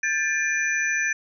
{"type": "tone cluster", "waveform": "sine", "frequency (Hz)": [1599, 1752, 2398, 5980], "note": ["G6", "A6", "D7", "F#8"], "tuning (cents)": [34, -8, 36, 17], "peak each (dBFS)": [-29, -24, -27, -31], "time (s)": [0.03, 1.13], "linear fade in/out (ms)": 5, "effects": []}